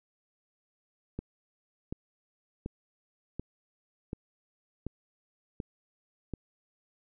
click train, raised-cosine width 3 ms, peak -22 dBFS, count 8, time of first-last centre 1.19-6.337 s, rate 1.36 Hz, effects none

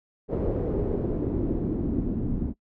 pink noise with low-pass filter sweep, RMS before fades -27 dBFS, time 0.28-2.54 s, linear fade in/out 50 ms, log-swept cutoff 470 to 240 Hz, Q 2.5, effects noise-tail reverb RT60 0.1 s tail -22 dB re dry

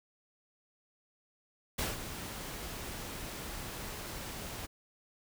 pink noise with ADSR envelope, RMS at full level -32 dBFS, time 1.78-4.67 s, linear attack 12 ms, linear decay 170 ms, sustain -10 dB, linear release 22 ms, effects none

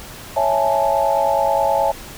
sine chord, A major seventh, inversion first, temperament equal, 554.4 / 659.3 / 830.6 / 880 Hz, C#5 / E5 / G#5 / A5, 0 / 0 / 0 / 0 cents, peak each -20 dBFS, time 0.36-1.92 s, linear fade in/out 10 ms, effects pink hiss -36 dBFS RMS until 2.17 s

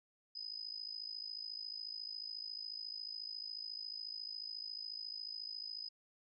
sine tone with amplitude modulation, 5010 Hz, D#8, 11 cents sharp, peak -39 dBFS, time 0.35-5.89 s, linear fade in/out 10 ms, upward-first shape sine, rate 54.1 Hz, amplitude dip 85%, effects none

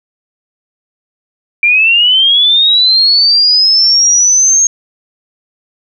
sine linear sweep, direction up, 2349 to 6510 Hz, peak -5 dBFS, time 1.63-4.67 s, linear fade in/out 2 ms, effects none

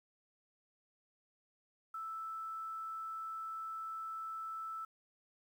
sine tone, 1318.5 Hz, E6, in tune, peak -40 dBFS, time 1.94-4.85 s, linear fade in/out 5 ms, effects 11-bit

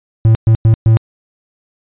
triangle tone bursts at uneven times, 111.7 Hz, A2, 27 cents sharp, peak -3 dBFS, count 4, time 0.25-0.35 / 0.47-0.55 / 0.65-0.74 / 0.86-0.97 s, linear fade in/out 0 ms, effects resampled to 8000 Hz

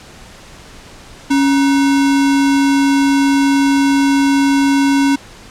sine tone with sample-and-hold, 277.2 Hz, C#4, in tune, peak -9 dBFS, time 1.3-5.16 s, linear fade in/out 10 ms, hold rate 1225 Hz, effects pink hiss -38 dBFS RMS until 5.5 s + low-pass 8000 Hz 12 dB/octave

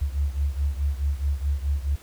sine beating tone pair, 69.3 / 74 Hz, C#2 / D2, 0 / +14 cents, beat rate 4.7 Hz, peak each -24 / -27 dBFS, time 0.01-1.96 s, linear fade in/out 10 ms, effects pink hiss -50 dBFS RMS until 2.02 s

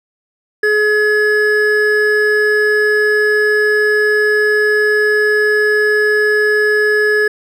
triangle tone pair together, 423.3 / 1697.1 Hz, G#4 / G#6, +33 / +37 cents, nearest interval 2 octaves, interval 2404 cents, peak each -11 dBFS, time 0.63-7.28 s, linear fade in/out 5 ms, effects none

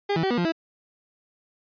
30% pulse tone with pitch steps, 404.6 / 163.3 / 383.3 / 241.4 / 174.5 / 327.6 Hz, G#4 / E3 / G4 / B3 / F3 / E4, -45 / -16 / -39 / -39 / -1 / -11 cents, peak -19 dBFS, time 0.09-0.522 s, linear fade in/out 10 ms, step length 72 ms, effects resampled to 11025 Hz

